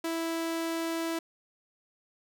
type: tone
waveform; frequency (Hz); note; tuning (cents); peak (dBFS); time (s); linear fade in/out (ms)
sawtooth; 329.6; E4; 0; -26; 0.04-1.19; 5
effects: none